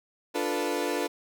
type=chord; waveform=30% pulse; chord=B half-diminished seventh; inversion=first; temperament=equal; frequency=293.7 / 349.2 / 440 / 493.9 Hz; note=D4 / F4 / A4 / B4; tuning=0 / 0 / 0 / 0 cents; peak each=-30 dBFS; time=0.34-1.08 s; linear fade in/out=20 ms; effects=none